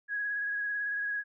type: tone with vibrato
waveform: sine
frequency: 1661.2 Hz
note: G#6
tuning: in tune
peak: -30 dBFS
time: 0.08-1.24 s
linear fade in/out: 50 ms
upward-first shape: sine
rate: 18 Hz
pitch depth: 22 cents each way
effects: none